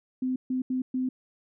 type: tone bursts at uneven times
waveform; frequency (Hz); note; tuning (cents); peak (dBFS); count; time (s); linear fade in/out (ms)
sine; 256.7; C4; -33; -25; 4; 0.22-0.36 / 0.5-0.62 / 0.7-0.82 / 0.94-1.09; 5
effects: none